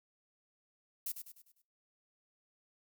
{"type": "noise with echo", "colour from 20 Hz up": "violet", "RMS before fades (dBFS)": -38, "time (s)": [1.06, 1.12], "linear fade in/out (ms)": 5, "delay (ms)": 100, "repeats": 5, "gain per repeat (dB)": -7, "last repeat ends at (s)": 1.62, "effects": ["noise-tail reverb RT60 0.3 s tail -20 dB re dry"]}